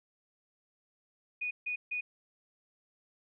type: tone bursts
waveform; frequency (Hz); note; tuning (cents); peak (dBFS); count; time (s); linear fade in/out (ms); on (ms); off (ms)
sine; 2471; D#7; -13; -32; 3; 1.41-2.01; 10; 100; 150
effects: none